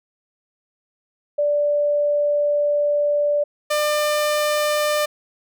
sine / sawtooth tone pair in turn, 585 / 598.3 Hz, D5 / D5, -7 / +32 cents, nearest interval unison, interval 39 cents, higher second, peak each -16 / -14 dBFS, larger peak second, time 1.38-3.44 / 3.7-5.06 s, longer first, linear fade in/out 10 ms, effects none

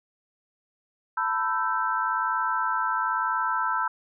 sine tone cluster, 893 / 994 / 1330 / 1552 Hz, A5 / B5 / E6 / G6, +25 / +11 / +15 / -18 cents, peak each -31 / -28 / -27 / -31 dBFS, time 1.17-3.88 s, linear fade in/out 5 ms, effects none

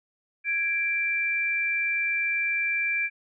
sine tone pair together, 1657 / 2349 Hz, G#6 / D7, -4 / 0 cents, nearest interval tritone, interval 604 cents, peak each -31 / -24 dBFS, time 0.44-3.1 s, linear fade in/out 50 ms, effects none

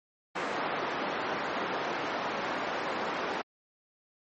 white band-pass noise, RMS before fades -33 dBFS, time 0.35-3.42 s, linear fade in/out 10 ms, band 250 to 1300 Hz, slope 12 dB/octave, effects MP3 32 kbps

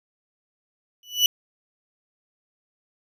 35% pulse tone with exponential growth, 2960 Hz, F#7, in tune, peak -10 dBFS, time 1.03-1.26 s, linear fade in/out 1 ms, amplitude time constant 48 ms, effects none

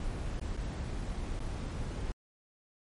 brown noise with dropouts, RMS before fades -36 dBFS, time 0-2.12 s, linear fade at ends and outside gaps 2 ms, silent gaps 0.398-0.413 / 0.567-0.573 / 1.394-1.402 s, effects MP3 48 kbps

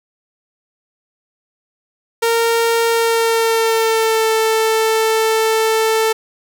sawtooth tone with pitch glide, 461 to 443 Hz, A#4 to A4, -19 to +12 cents, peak -9 dBFS, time 2.22-6.13 s, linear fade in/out 10 ms, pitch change -69 cents, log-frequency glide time 2.88-4.31 s, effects none

